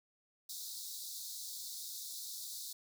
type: high-pass noise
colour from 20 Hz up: pink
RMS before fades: -45 dBFS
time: 0.49-2.73 s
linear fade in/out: 5 ms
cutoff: 3700 Hz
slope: 96 dB/octave
effects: none